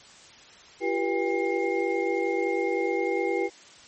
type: tone cluster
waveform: sine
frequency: 340.7 / 390.4 / 483.8 / 803 / 2132 Hz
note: F4 / G4 / B4 / G5 / C7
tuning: -43 / -7 / -36 / +41 / +32 cents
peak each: -29 / -28 / -29 / -33 / -33 dBFS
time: 0.8-3.5 s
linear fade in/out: 50 ms
effects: white hiss -50 dBFS RMS until 3.87 s + MP3 32 kbps